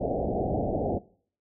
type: low-pass noise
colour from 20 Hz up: white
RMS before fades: -28 dBFS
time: 0-0.99 s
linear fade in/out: 20 ms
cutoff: 760 Hz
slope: 96 dB/octave
effects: noise-tail reverb RT60 0.5 s tail -20 dB re dry